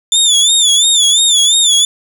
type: tone with vibrato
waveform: 25% pulse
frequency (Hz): 3520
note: A7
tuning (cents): 0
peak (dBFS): -3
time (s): 0.12-1.85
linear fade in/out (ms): 2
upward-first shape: sine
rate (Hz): 2.9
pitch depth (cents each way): 100
effects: 7-bit